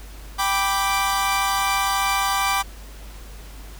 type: chord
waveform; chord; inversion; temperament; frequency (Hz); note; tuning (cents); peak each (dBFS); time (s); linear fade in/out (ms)
sawtooth; G major; none; equal; 784 / 987.8 / 1174.7; G5 / B5 / D6; 0 / 0 / 0; -20 / -22 / -19; 0.38-2.63; 20
effects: added 50 Hz sine -37 dBFS peak until 3.79 s + pink hiss -45 dBFS RMS until 3.79 s